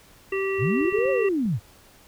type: harmonic tone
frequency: 388.5 Hz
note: G4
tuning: 16 cents flat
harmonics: 1 / 3 / 5 / 7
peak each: -24 / -35 / -33 / -32 dBFS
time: 0.32-1.29 s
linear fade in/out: 5 ms
type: linear two-way sweep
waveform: sine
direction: up then down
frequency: 82.8 to 554.4 to 82.8 Hz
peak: -21 dBFS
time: 0.58-1.6 s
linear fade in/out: 50 ms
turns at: 1.1 s
type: clicks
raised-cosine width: 3 ms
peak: -31 dBFS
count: 8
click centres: 0.629 / 0.662 / 0.812 / 0.851 / 0.925 / 0.987 / 1.056 / 1.457 s
effects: pink hiss -53 dBFS RMS until 2.07 s